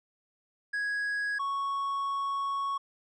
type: tone pair in turn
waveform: triangle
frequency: 1661.2 / 1108.7 Hz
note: G#6 / C#6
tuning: 0 / 0 cents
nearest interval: perfect fifth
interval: 700 cents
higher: first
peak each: -27 dBFS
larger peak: neither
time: 0.73-1.39 / 1.39-2.78 s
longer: second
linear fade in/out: 10 ms
effects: resampled to 22050 Hz